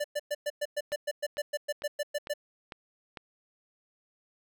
square tone bursts, 587.3 Hz, D5, in tune, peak -29 dBFS, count 16, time 0-2.338 s, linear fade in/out 10 ms, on 43 ms, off 110 ms
click train, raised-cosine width 0.3 ms, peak -24 dBFS, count 6, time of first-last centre 0.92-3.172 s, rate 2.22 Hz
effects none

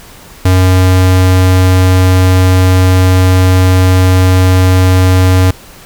square tone, 92.5 Hz, F#2, in tune, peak -5 dBFS, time 0.45-5.51 s, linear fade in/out 5 ms, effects pink hiss -35 dBFS RMS until 5.85 s

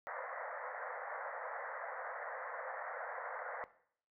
pink band-pass noise, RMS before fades -44 dBFS, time 0.07-3.64 s, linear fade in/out 0 ms, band 490 to 2000 Hz, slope 96 dB/octave, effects noise-tail reverb RT60 0.6 s tail -17 dB re dry

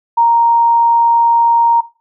sine tone, 932.3 Hz, A#5, in tune, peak -7 dBFS, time 0.17-1.81 s, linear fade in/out 10 ms, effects noise-tail reverb RT60 0.3 s tail -17 dB re dry

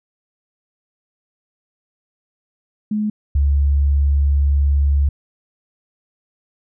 sine tone pair in turn, 211.9 / 70.71 Hz, G#3 / C#2, +35 / +35 cents, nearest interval octave + perfect fifth, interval 1900 cents, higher first, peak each -17 / -12 dBFS, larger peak second, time 2.91-3.1 / 3.35-5.09 s, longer second, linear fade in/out 5 ms, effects none

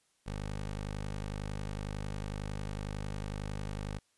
15% pulse tone, 51 Hz, G#1, 31 cents flat, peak -30 dBFS, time 0.26-3.99 s, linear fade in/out 10 ms, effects white hiss -73 dBFS RMS until 4.17 s + resampled to 24000 Hz

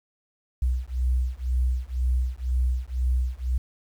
sine beating tone pair, 61.74 / 63.74 Hz, B1 / C2, 0 / -45 cents, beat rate 2 Hz, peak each -25 dBFS, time 0.62-3.58 s, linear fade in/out 5 ms, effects 9-bit

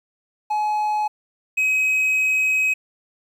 triangle tone pair in turn, 847 / 2538 Hz, G#5 / D#7, +34 / +34 cents, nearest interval octave + perfect fifth, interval 1900 cents, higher second, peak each -17 / -15 dBFS, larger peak second, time 0.5-1.08 / 1.57-2.74 s, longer second, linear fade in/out 10 ms, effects 9-bit

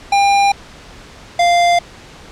square tone pair in turn, 800 / 695.9 Hz, G5 / F5, +35 / -6 cents, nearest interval major second, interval 241 cents, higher first, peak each -10 dBFS, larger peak neither, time 0.12-0.52 / 1.39-1.79 s, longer neither, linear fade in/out 5 ms, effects pink hiss -38 dBFS RMS until 2.31 s + low-pass 6000 Hz 12 dB/octave

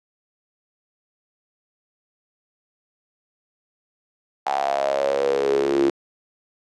sawtooth tone with high-pass filter sweep, 69.3 Hz, C#2, in tune, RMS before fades -21 dBFS, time 4.46-5.9 s, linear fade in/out 5 ms, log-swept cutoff 800 to 330 Hz, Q 9.9, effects low-pass 6000 Hz 12 dB/octave

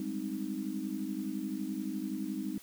sine chord, Ab major seventh, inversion third, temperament equal, 196 / 207.7 / 261.6 / 311.1 Hz, G3 / Ab3 / C4 / Eb4, 0 / 0 / 0 / 0 cents, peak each -40 / -40 / -39 / -38 dBFS, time 0-2.58 s, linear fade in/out 2 ms, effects white hiss -55 dBFS RMS until 2.62 s

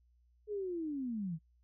sine linear sweep, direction down, 430 to 150.5 Hz, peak -35 dBFS, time 0.47-1.39 s, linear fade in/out 50 ms, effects noise-tail reverb RT60 0.1 s tail -23 dB re dry + added 60 Hz sine -66 dBFS peak until 1.63 s

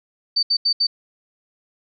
sine tone bursts at uneven times, 4586 Hz, D8, 42 cents flat, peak -15 dBFS, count 4, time 0.36-0.43 / 0.5-0.57 / 0.65-0.73 / 0.8-0.87 s, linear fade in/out 10 ms, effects none

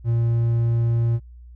triangle tone, 116.54 Hz, A#2, in tune, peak -15 dBFS, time 0.04-1.2 s, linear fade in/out 50 ms, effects added 60 Hz sine -40 dBFS peak until 1.55 s

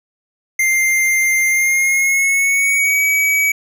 square tone with pitch glide, 2098 to 2275 Hz, C7 to C#7, +4 to +44 cents, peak -13 dBFS, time 0.59-3.52 s, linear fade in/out 5 ms, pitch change +140 cents, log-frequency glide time 1.47-3.03 s, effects none

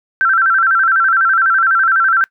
sine tone with vibrato, 1451 Hz, F#6, 34 cents flat, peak -9 dBFS, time 0.21-2.24 s, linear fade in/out 0 ms, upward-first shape square, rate 12 Hz, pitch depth 120 cents each way, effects noise-tail reverb RT60 0.1 s tail -23 dB re dry

